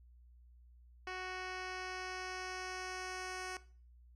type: tone with low-pass filter sweep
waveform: 10% pulse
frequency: 370 Hz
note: F#4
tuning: in tune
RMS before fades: -43 dBFS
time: 1.07-3.57 s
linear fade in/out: 2 ms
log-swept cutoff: 3900 to 7600 Hz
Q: 1.4
effects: noise-tail reverb RT60 0.4 s tail -17 dB re dry + added 60 Hz sine -58 dBFS peak until 4.15 s